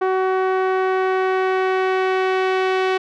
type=tone with low-pass filter sweep; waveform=sawtooth; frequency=375.9 Hz; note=F#4; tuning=27 cents sharp; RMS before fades=-19 dBFS; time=0.01-2.98 s; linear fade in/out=10 ms; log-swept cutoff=1300 to 2900 Hz; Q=1.1; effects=none